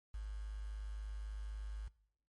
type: tone with quantisation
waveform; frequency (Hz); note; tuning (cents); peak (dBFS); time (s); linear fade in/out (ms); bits
sine; 51.91; G#1; 0; -40; 0.14-1.88; 5; 10
effects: noise-tail reverb RT60 0.7 s tail -22 dB re dry + MP3 48 kbps